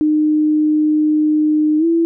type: tone with pitch glide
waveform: sine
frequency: 305.3 to 332.9 Hz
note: D#4 to E4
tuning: -33 to +17 cents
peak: -11 dBFS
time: 0.01-2.05 s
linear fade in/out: 0 ms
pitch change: +150 cents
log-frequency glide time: 1.78-1.85 s
effects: none